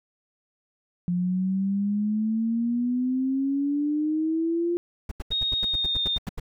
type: exponential sweep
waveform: sine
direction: up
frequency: 175.1 to 349.2 Hz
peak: -22 dBFS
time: 1.08-4.77 s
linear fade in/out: 0 ms
type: noise bursts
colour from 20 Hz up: brown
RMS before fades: -30 dBFS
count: 13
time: 5.09-6.399 s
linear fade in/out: 5 ms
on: 25 ms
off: 82 ms
type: tone with pitch glide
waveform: sine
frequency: 3729 to 3644 Hz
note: A#7 to A#7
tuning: 0 to -40 cents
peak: -23 dBFS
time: 5.31-6.18 s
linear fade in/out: 10 ms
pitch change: -40 cents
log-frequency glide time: 5.59-6.06 s
effects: none